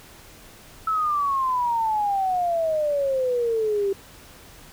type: exponential sweep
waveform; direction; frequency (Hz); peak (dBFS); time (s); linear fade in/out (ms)
sine; down; 1319 to 388.2; -20; 0.87-3.93; 5
effects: pink hiss -47 dBFS RMS until 4.72 s